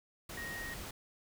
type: tone in noise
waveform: sine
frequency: 1874 Hz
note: A#6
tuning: 9 cents sharp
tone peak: -41 dBFS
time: 0.37-0.74 s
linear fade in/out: 5 ms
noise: pink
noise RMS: -45 dBFS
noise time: 0.29-0.91 s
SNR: +1 dB
effects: none